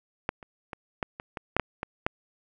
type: clicks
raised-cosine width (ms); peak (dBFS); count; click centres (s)
0.5; -11 / -29 / -21 / -13 / -22 / -19 / -8 / -8 / -16 / -9; 10; 0.291 / 0.428 / 0.732 / 1.028 / 1.199 / 1.372 / 1.566 / 1.597 / 1.831 / 2.065
effects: none